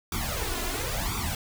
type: noise with flanger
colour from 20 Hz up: pink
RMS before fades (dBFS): -30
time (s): 0.12-1.35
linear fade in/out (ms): 2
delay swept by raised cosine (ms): 0.84 to 2.94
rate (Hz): 0.97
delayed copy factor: +1
effects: none